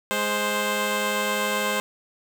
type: tone pair together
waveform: 10% pulse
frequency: 208 / 524.1 Hz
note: G#3 / C5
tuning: +3 / +3 cents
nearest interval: octave + major third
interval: 1600 cents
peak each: -19 / -16 dBFS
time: 0.11-1.8 s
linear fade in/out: 0 ms
effects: none